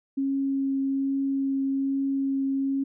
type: tone with vibrato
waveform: sine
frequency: 272.3 Hz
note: C#4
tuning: 31 cents flat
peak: -23 dBFS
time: 0.17-2.84 s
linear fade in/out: 10 ms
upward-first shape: triangle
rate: 1.2 Hz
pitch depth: 9 cents each way
effects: none